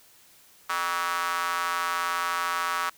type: tone with high-pass filter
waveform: square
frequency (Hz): 86.9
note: F2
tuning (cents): -8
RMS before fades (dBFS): -28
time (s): 0.69-2.9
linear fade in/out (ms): 10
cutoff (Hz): 1200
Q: 3.9
effects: white hiss -56 dBFS RMS until 2.97 s